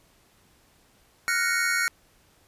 square chord, Gb major seventh, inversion third, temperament equal, 1396.9 / 1480 / 1864.7 / 2217 Hz, F6 / Gb6 / Bb6 / Db7, 0 / 0 / 0 / 0 cents, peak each -29 dBFS, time 1.28-1.88 s, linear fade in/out 0 ms, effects pink hiss -61 dBFS RMS until 2.47 s + resampled to 32000 Hz

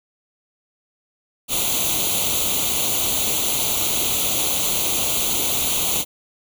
white noise with comb filter, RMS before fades -21 dBFS, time 1.48-6.05 s, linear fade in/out 50 ms, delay 0.29 ms, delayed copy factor +0.85, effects none

